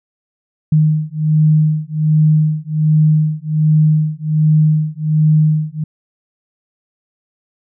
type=beating tone pair; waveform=sine; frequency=153.8 / 155.1 Hz; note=D#3 / D#3; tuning=-20 / -5 cents; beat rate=1.3 Hz; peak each=-13 dBFS; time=0.72-5.84 s; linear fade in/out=5 ms; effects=none